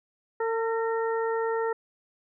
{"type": "harmonic tone with a mistuned harmonic", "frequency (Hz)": 452.6, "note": "A4", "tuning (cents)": 49, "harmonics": [1, 2, 3, 4], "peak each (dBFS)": [-26, -32, -36, -38], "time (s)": [0.4, 1.73], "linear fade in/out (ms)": 5, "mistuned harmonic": 4, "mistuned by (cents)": 32, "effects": []}